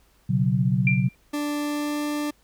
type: chord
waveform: sine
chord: B suspended second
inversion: none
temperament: equal with one note detuned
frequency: 122.9 / 138.59 / 185 Hz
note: B2 / C#3 / F#3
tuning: -8 / 0 / 0 cents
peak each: -23 dBFS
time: 0.29-1.09 s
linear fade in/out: 10 ms
type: tone with exponential decay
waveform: sine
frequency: 2371 Hz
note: D7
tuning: 16 cents sharp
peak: -17 dBFS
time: 0.87-1.15 s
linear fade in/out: 2 ms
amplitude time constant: 59 ms
type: tone with pitch glide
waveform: 40% pulse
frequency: 293.7 to 295.7 Hz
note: D4 to D4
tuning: 0 to +12 cents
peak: -24 dBFS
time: 1.33-2.31 s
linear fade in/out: 10 ms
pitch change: +12 cents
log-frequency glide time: 1.58-2.02 s
effects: added 50 Hz sine -62 dBFS peak until 2.43 s + pink hiss -62 dBFS RMS until 2.43 s